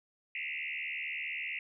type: tone with frequency modulation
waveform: sine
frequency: 2381 Hz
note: D7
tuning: 23 cents sharp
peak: -35 dBFS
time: 0.35-1.59 s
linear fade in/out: 2 ms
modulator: 75.4 Hz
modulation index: 5.3
effects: none